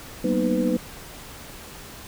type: tone cluster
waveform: sine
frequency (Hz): 190.4 / 234.2 / 248.1 / 310 / 502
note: F#3 / A#3 / B3 / D#4 / B4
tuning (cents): +50 / +8 / +8 / -6 / +28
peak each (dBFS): -26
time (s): 0.24-0.77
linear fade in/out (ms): 5
effects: pink hiss -41 dBFS RMS until 2.07 s